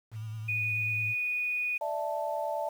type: tone with vibrato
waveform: sine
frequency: 109.7 Hz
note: A2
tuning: 5 cents flat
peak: -35 dBFS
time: 0.11-1.15 s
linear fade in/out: 50 ms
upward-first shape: sine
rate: 9.2 Hz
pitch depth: 38 cents each way
type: tone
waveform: sine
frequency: 2471 Hz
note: D#7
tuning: 13 cents flat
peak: -28 dBFS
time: 0.48-1.78 s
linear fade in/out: 10 ms
type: chord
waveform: sine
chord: D suspended second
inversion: none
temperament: equal with one note detuned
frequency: 589.4 / 659.3 / 880 Hz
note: D5 / E5 / A5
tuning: +6 / 0 / 0 cents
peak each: -34 dBFS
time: 1.81-2.69 s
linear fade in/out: 5 ms
effects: 9-bit